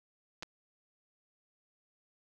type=clicks; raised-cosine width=0.2 ms; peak=-24 dBFS; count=2; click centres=0.425 / 0.431 s; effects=none